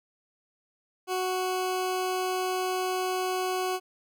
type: tone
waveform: 20% pulse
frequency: 370 Hz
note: F#4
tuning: in tune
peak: -22 dBFS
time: 1.07-3.8 s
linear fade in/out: 50 ms
effects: none